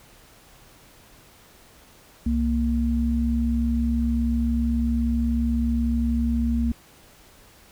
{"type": "tone pair together", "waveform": "sine", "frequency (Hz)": [65.6, 233.1], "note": ["C2", "A#3"], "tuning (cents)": [5, 0], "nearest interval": "octave + minor seventh", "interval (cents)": 2195, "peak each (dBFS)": [-23, -22], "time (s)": [2.26, 6.72], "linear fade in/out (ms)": 5, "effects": ["pink hiss -52 dBFS RMS until 7.71 s"]}